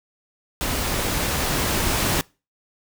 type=noise with level ramp; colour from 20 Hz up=pink; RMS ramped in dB=-25 to -21 dBFS; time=0.61-2.21 s; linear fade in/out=0 ms; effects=noise-tail reverb RT60 0.3 s tail -24 dB re dry